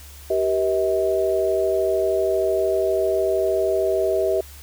sine tone cluster, 387.3 / 480.2 / 640 Hz, G4 / B4 / D#5, -21 / -49 / +49 cents, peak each -21 / -26 / -21 dBFS, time 0.3-4.41 s, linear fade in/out 5 ms, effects added 71 Hz sine -41 dBFS peak until 4.62 s + white hiss -45 dBFS RMS until 4.62 s

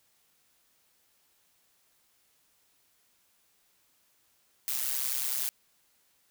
blue noise with amplitude modulation, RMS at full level -28 dBFS, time 4.68-5.49 s, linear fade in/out 0 ms, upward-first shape sine, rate 130 Hz, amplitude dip 80%, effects white hiss -69 dBFS RMS until 6.3 s

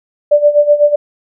sine tone with tremolo, 588 Hz, D5, 2 cents sharp, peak -3 dBFS, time 0.31-0.96 s, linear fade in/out 10 ms, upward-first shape sine, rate 8 Hz, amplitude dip 80%, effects none

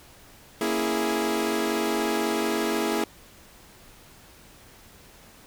sawtooth chord, A# half-diminished seventh, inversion none, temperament equal, 233.1 / 277.2 / 329.6 / 415.3 Hz, A#3 / C#4 / E4 / G#4, 0 / 0 / 0 / 0 cents, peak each -26 / -30 / -24 / -24 dBFS, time 0.61-3.04 s, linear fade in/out 2 ms, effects pink hiss -51 dBFS RMS until 5.46 s

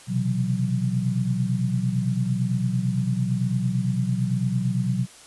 sine tone cluster, 124 / 132.9 / 165.2 / 186.1 Hz, B2 / C3 / E3 / F#3, +7 / +27 / +4 / +10 cents, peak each -25 / -27 / -32 / -25 dBFS, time 0.07-5.07 s, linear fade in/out 50 ms, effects white hiss -47 dBFS RMS until 5.26 s + resampled to 24000 Hz

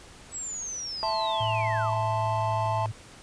sine linear sweep, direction down, 7902 to 710 Hz, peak -32 dBFS, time 0.31-1.99 s, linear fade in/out 50 ms
triangle chord, A minor, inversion second, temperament equal, 659.3 / 880 / 1046.5 Hz, E5 / A5 / C6, 0 / 0 / 0 cents, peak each -29 / -26 / -31 dBFS, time 1.03-2.86 s, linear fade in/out 0 ms
sine tone with pitch glide, 110 to 108.36 Hz, A2 to A2, 0 to -26 cents, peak -29 dBFS, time 1.4-2.92 s, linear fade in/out 10 ms, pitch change -26 cents, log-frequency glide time 1.57-2.44 s
effects pink hiss -49 dBFS RMS until 3.22 s + resampled to 22050 Hz

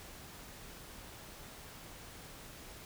silence, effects pink hiss -51 dBFS RMS until 2.85 s

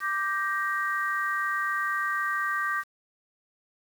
sine chord, G minor, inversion second, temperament just, 1176 / 1568 / 1881.6 Hz, D6 / G6 / Bb6, +2 / 0 / +16 cents, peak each -29 / -30 / -31 dBFS, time 0-2.84 s, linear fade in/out 50 ms, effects 8-bit

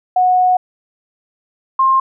sine tone pair in turn, 733 / 1060.8 Hz, F#5 / C6, -16 / +23 cents, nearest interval tritone, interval 639 cents, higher second, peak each -9 dBFS, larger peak neither, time 0.16-0.57 / 1.79-2 s, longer first, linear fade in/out 5 ms, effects none

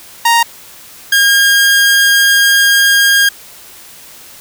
sawtooth tone pair in turn, 932.3 / 1619.3 Hz, A#5 / G#6, 0 / -44 cents, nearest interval minor seventh, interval 956 cents, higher second, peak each -3 dBFS, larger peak neither, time 0.25-0.43 / 1.12-3.29 s, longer second, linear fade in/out 5 ms, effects white hiss -36 dBFS RMS until 4.4 s

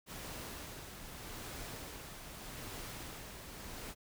pink noise with tremolo, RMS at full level -45 dBFS, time 0.06-3.95 s, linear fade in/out 50 ms, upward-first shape sine, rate 0.82 Hz, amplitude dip 40%, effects none

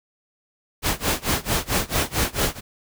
pink noise with tremolo, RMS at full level -20 dBFS, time 0.82-2.61 s, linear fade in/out 50 ms, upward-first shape sine, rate 4.5 Hz, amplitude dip 95%, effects none

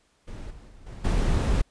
brown noise with level steps, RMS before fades -37 / -45 / -49 / -39 / -22 dBFS, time 0.27-1.62 s, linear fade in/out 10 ms, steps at 0.5 / 0.68 / 0.86 / 1.04 s, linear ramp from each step 10 ms, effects pink hiss -66 dBFS RMS until 1.7 s + resampled to 22050 Hz

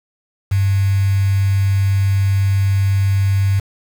sine tone with quantisation, 98 Hz, G2, in tune, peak -12 dBFS, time 0.51-3.6 s, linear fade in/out 10 ms, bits 5, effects none

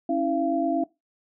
sine tone cluster, 274.5 / 323.2 / 683 Hz, C#4 / E4 / F5, -17 / -34 / -39 cents, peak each -26 dBFS, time 0.09-0.84 s, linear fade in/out 5 ms, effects noise-tail reverb RT60 0.2 s tail -19 dB re dry

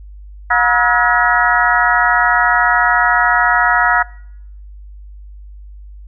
harmonic tone with a mistuned harmonic, 240 Hz, B3, 49 cents flat, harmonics 3 / 4 / 5 / 6 / 7 / 8, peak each -17 / -17 / -17 / -17 / -17 / -17 dBFS, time 0.5-4.03 s, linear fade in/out 10 ms, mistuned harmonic 5, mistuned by +120 cents, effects noise-tail reverb RT60 0.8 s tail -25 dB re dry + added 50 Hz sine -32 dBFS peak until 6.07 s

